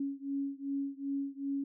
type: beating tone pair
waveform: sine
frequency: 276.4 / 279 Hz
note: C#4 / C#4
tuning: -5 / +11 cents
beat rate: 2.6 Hz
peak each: -36 / -37 dBFS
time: 0-1.64 s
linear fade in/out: 5 ms
effects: none